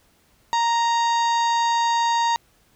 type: harmonic tone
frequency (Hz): 932.3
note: A#5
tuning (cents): 0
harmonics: 1 / 2 / 3 / 4 / 5 / 6 / 7 / 8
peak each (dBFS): -18 / -30 / -37 / -31 / -35 / -45 / -35 / -45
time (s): 0.53-2.36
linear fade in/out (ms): 0
effects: pink hiss -60 dBFS RMS until 2.75 s